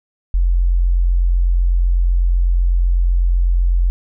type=tone; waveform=sine; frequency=44 Hz; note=F1; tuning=14 cents sharp; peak=-11 dBFS; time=0.34-3.9 s; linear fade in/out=0 ms; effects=none